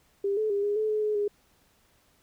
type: tone with pitch steps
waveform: sine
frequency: 398.6 / 432.6 / 402.6 / 411.1 / 432.4 / 427.2 / 424.2 / 411.3 Hz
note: G4 / A4 / G4 / G#4 / A4 / G#4 / G#4 / G#4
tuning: +29 / -29 / +46 / -18 / -30 / +49 / +37 / -17 cents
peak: -24 dBFS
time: 0.24-1.28 s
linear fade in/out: 5 ms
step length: 130 ms
effects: pink hiss -65 dBFS RMS until 2.22 s